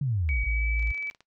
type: exponential sweep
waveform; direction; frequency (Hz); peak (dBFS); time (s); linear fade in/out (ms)
sine; down; 149.2 to 50.9; -24; 0.01-0.44; 5
type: tone with pitch glide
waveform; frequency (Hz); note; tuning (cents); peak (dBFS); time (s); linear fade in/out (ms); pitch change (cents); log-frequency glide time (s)
sine; 2267 to 2297; C#7 to D7; +38 to -39; -30; 0.29-1.1; 0; +23; 0.48-0.66
type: tone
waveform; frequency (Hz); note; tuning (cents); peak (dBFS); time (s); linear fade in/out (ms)
sine; 57; A#1; -38; -24; 0.46-0.92; 10
type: clicks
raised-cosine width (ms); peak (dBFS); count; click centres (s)
0.2; -33; 11; 0.795 / 0.826 / 0.873 / 0.905 / 0.946 / 0.977 / 1.026 / 1.072 / 1.111 / 1.148 / 1.206
effects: noise-tail reverb RT60 0.1 s tail -18 dB re dry